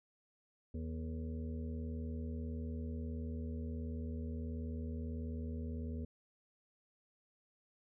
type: harmonic tone with a mistuned harmonic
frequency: 80.1 Hz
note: E2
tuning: 49 cents flat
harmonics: 1 / 2 / 3 / 5 / 6 / 7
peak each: -40 / -51 / -44 / -53 / -55 / -60 dBFS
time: 0.74-6.05 s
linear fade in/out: 5 ms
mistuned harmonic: 5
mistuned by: +91 cents
effects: none